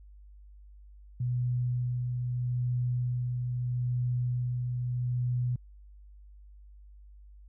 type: tone with tremolo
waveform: sine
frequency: 123.47 Hz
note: B2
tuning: in tune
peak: -26 dBFS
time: 1.2-5.56 s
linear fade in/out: 5 ms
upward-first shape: sine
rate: 0.78 Hz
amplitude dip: 30%
effects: added 50 Hz sine -49 dBFS peak until 7.48 s